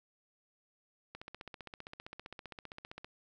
click train, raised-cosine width 0.3 ms, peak -29 dBFS, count 30, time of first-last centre 1.15-3.045 s, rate 15.3 Hz, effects none

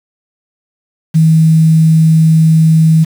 sine tone with quantisation, 160 Hz, D#3, 49 cents sharp, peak -4 dBFS, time 1.14-3.05 s, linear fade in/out 20 ms, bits 5, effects none

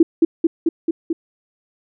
sine tone with echo, 329.6 Hz, E4, in tune, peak -6 dBFS, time 0-0.03 s, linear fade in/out 5 ms, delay 220 ms, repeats 5, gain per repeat -2 dB, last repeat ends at 1.13 s, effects none

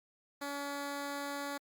10% pulse tone, 283.6 Hz, C#4, 40 cents sharp, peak -29 dBFS, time 0.41-1.58 s, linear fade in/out 10 ms, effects Opus 48 kbps

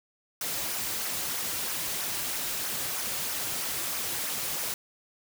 white noise with flanger, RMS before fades -32 dBFS, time 0.41-4.74 s, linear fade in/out 2 ms, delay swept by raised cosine 0.24 to 4.74 ms, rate 3.1 Hz, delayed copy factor -0.5, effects none

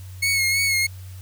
sawtooth tone with vibrato, 2183 Hz, C#7, 27 cents flat, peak -15 dBFS, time 0.22-0.87 s, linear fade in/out 10 ms, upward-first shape sine, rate 3.1 Hz, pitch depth 37 cents each way, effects added 93 Hz sine -35 dBFS peak until 1.21 s + white hiss -50 dBFS RMS until 1.21 s

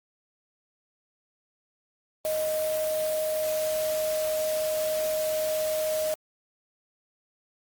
sine tone in noise, 622.3 Hz, D#5, in tune, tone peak -25 dBFS, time 2.25-6.14 s, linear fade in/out 0 ms, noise white, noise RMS -36 dBFS, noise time 2.25-6.14 s, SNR +8 dB, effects Opus 32 kbps

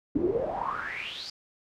brown noise with band-pass filter sweep, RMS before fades -31 dBFS, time 0.15-1.3 s, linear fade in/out 5 ms, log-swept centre 280 to 5000 Hz, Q 9.8, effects none

